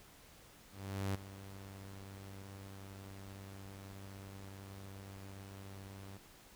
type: tone with ADSR envelope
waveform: sawtooth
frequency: 97.6 Hz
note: G2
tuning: 7 cents flat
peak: -30 dBFS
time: 0.7-6.18 s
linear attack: 450 ms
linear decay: 7 ms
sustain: -15 dB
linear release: 13 ms
effects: pink hiss -60 dBFS RMS until 6.55 s